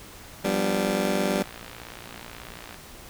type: chord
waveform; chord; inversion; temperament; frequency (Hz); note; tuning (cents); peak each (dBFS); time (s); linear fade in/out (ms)
20% pulse; G dominant seventh; third; just; 176.4 / 196 / 245 / 294; F3 / G3 / B3 / D4; +18 / 0 / -14 / +2; -27 / -21 / -25 / -26; 0.44-1.43; 10
type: click train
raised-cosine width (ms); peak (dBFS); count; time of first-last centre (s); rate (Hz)
0.3; -24; 77; 1.44-2.744; 58.3
effects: pink hiss -45 dBFS RMS until 3.09 s